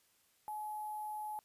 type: tone with sample-and-hold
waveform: sine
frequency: 850 Hz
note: G#5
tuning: 40 cents sharp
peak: -39 dBFS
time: 0.48-1.39 s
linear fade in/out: 0 ms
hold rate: 11025 Hz
effects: white hiss -72 dBFS RMS until 1.44 s + resampled to 32000 Hz